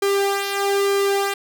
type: tone with flanger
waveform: sawtooth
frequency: 397.8 Hz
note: G4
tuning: 25 cents sharp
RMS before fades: -20 dBFS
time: 0.02-1.34 s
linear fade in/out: 5 ms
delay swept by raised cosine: 1.1 to 2.4 ms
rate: 1.1 Hz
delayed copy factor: -0.65
effects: none